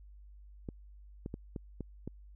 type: clicks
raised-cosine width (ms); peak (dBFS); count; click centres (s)
3; -26; 6; 0.688 / 1.261 / 1.341 / 1.562 / 1.807 / 2.076
effects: added 50 Hz sine -51 dBFS peak until 2.35 s